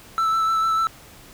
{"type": "tone with vibrato", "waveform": "triangle", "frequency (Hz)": 1321, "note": "E6", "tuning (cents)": 3, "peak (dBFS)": -16, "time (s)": [0.18, 0.87], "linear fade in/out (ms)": 0, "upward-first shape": "sine", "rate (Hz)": 6.7, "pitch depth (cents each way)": 16, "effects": ["pink hiss -46 dBFS RMS until 1.33 s"]}